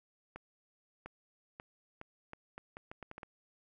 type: accelerating click train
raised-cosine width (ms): 0.5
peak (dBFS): -30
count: 12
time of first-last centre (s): 0.36-3.232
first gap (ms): 700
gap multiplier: 0.77
effects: none